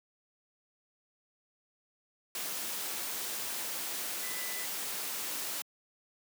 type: tone in noise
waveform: sine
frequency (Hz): 1997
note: B6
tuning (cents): +19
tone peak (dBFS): -44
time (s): 4.23-4.65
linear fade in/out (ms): 2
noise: white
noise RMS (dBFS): -37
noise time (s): 2.35-5.62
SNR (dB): -10
effects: high-pass 200 Hz 12 dB/octave